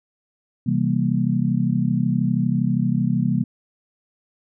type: chord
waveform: sine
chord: C dominant seventh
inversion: none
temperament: just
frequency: 130.81 / 163.52 / 196.22 / 235.5 Hz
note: C3 / E3 / G3 / Bb3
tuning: 0 / -14 / +2 / +18 cents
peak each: -23 dBFS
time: 0.66-3.44 s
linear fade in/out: 10 ms
effects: none